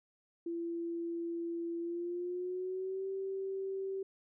sine tone with pitch glide, 338.1 to 386.1 Hz, E4 to G4, +44 to -26 cents, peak -35 dBFS, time 0.46-4.03 s, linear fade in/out 5 ms, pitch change +230 cents, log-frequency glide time 1.79-3.07 s, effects none

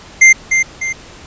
square tone with echo, 2093 Hz, C7, in tune, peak -3 dBFS, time 0.21-0.33 s, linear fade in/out 10 ms, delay 300 ms, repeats 2, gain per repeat -7 dB, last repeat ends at 0.93 s, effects pink hiss -37 dBFS RMS until 1.26 s + resampled to 16000 Hz

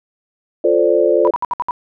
sine chord, D minor seventh, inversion first, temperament equal, 349.2 / 440 / 523.3 / 587.3 Hz, F4 / A4 / C5 / D5, 0 / 0 / 0 / 0 cents, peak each -16 dBFS, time 0.64-1.31 s, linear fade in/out 5 ms
sine tone bursts, 980 Hz, B5, 14 cents flat, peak -15 dBFS, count 6, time 1.25-1.709 s, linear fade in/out 0 ms, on 24 ms, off 63 ms
effects none

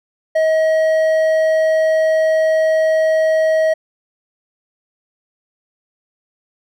triangle tone with hard clipping, 635 Hz, D#5, 35 cents sharp, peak -13 dBFS, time 0.35-3.74 s, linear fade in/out 10 ms, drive 9 dB, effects none

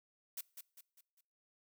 blue noise with echo, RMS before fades -42 dBFS, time 0.37-0.41 s, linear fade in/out 5 ms, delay 200 ms, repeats 4, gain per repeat -7 dB, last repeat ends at 1.21 s, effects noise-tail reverb RT60 0.6 s tail -24 dB re dry

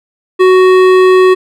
sine tone with hard clipping, 371.5 Hz, F#4, 7 cents sharp, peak -5 dBFS, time 0.39-1.35 s, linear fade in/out 20 ms, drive 14 dB, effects none

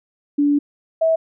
sine tone pair in turn, 289 / 648.8 Hz, D4 / E5, -28 / -28 cents, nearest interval octave + major second, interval 1400 cents, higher second, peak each -13 / -13 dBFS, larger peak neither, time 0.38-0.59 / 1.01-1.16 s, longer first, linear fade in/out 10 ms, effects none

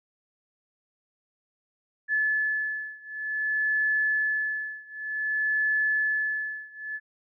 sine beating tone pair, 1726 / 1726.54 Hz, A6 / A6, -34 / -33 cents, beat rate 0.54 Hz, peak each -27 / -28 dBFS, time 2.08-7 s, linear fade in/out 50 ms, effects none

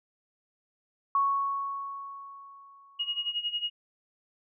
sine tone with exponential decay, 1108.7 Hz, C#6, in tune, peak -21 dBFS, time 1.15-3.32 s, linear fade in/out 2 ms, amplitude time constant 470 ms
sine tone with tremolo, 2880 Hz, F#7, 47 cents flat, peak -26 dBFS, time 2.99-3.7 s, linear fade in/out 10 ms, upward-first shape sine, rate 11 Hz, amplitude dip 80%
effects none

